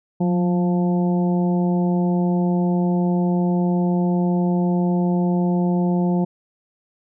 harmonic tone with a mistuned harmonic, 175.6 Hz, F3, 10 cents sharp, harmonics 1 / 2 / 3 / 4 / 5, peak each -17 / -25 / -31 / -31 / -33 dBFS, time 0.2-6.25 s, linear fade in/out 10 ms, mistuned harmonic 1, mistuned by +34 cents, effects none

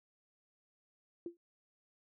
sine tone with exponential decay, 343.2 Hz, F4, 30 cents flat, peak -35 dBFS, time 1.26-1.37 s, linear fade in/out 2 ms, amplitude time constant 23 ms, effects none

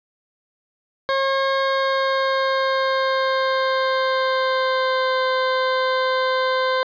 20% pulse tone with pitch glide, 540 to 517.7 Hz, C#5 to C5, -45 to -18 cents, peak -13 dBFS, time 1.09-6.83 s, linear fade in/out 0 ms, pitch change -73 cents, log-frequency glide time 1.53-5.25 s, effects resampled to 11025 Hz + 9-bit

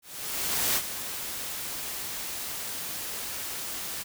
white noise with ADSR envelope, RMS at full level -25 dBFS, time 0.02-4.04 s, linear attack 740 ms, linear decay 53 ms, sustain -10 dB, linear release 23 ms, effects none

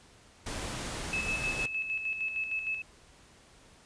pink noise, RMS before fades -37 dBFS, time 0.46-1.66 s, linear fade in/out 5 ms
sine tone with tremolo, 2600 Hz, E7, 24 cents flat, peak -29 dBFS, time 1.13-2.82 s, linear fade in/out 2 ms, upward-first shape square, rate 6.5 Hz, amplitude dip 50%
effects pink hiss -58 dBFS RMS until 3.85 s + resampled to 22050 Hz

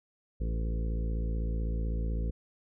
harmonic tone with a mistuned harmonic, 55.9 Hz, A1, 28 cents sharp, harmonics 1 / 2 / 3 / 4 / 5 / 6 / 7 / 8 / 9, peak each -29 / -41 / -40 / -45 / -47 / -50 / -52 / -48 / -49 dBFS, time 0.4-2.31 s, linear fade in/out 10 ms, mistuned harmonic 8, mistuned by -16 cents, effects none

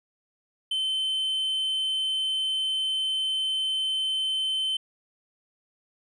triangle tone, 3075 Hz, G7, 34 cents flat, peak -23 dBFS, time 0.71-4.77 s, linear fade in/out 5 ms, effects resampled to 22050 Hz

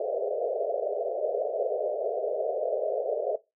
white band-pass noise, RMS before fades -29 dBFS, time 0-3.36 s, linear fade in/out 5 ms, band 410 to 680 Hz, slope 96 dB/octave, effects noise-tail reverb RT60 0.2 s tail -17 dB re dry

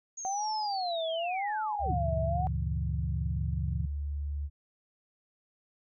sine linear sweep, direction down, 6645 to 103.83 Hz, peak -37 dBFS, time 0.17-1.97 s, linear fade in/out 10 ms
sine tone with vibrato, 749 Hz, F#5, 21 cents sharp, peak -30 dBFS, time 0.25-2.47 s, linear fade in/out 0 ms, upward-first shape sine, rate 0.91 Hz, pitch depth 250 cents each way
sine tone, 72.2 Hz, D2, 29 cents flat, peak -31 dBFS, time 1.79-4.5 s, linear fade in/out 50 ms
sine chord, G diminished seventh, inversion none, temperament equal, 98 / 116.54 / 138.59 / 164.81 Hz, G2 / Bb2 / Db3 / Fb3, 0 / 0 / 0 / 0 cents, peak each -37 dBFS, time 1.86-3.86 s, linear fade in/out 10 ms
effects none

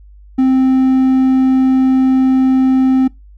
triangle tone, 261.6 Hz, C4, in tune, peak -6 dBFS, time 0.38-3.08 s, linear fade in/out 10 ms, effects noise-tail reverb RT60 0.2 s tail -23 dB re dry + added 50 Hz sine -37 dBFS peak until 3.37 s

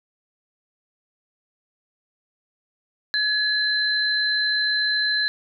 sine tone pair together, 1700 / 4067 Hz, G#6 / C8, +40 / -50 cents, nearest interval octave + minor third, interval 1510 cents, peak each -22 dBFS, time 3.14-5.28 s, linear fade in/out 0 ms, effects none

